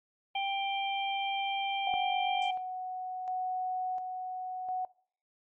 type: harmonic tone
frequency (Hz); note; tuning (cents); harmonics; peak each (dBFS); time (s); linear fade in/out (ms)
788; G5; +9; 1 / 3 / 4; -31 / -36 / -37; 0.35-2.51; 5
type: tone with tremolo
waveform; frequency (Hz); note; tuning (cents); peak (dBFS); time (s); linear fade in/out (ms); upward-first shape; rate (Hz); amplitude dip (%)
sine; 740; F#5; 0; -30; 1.87-4.85; 2; square; 0.71; 40
type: click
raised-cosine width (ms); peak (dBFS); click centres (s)
1; -29; 1.939
type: noise with exponential decay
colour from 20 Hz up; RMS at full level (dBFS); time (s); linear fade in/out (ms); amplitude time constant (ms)
violet; -41; 2.42-2.61; 1; 41
effects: noise-tail reverb RT60 0.5 s tail -21 dB re dry + MP3 32 kbps